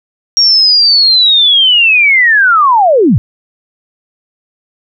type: linear sweep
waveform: sine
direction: down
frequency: 5620 to 87.1 Hz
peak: -4 dBFS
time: 0.37-3.18 s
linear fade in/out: 0 ms
effects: none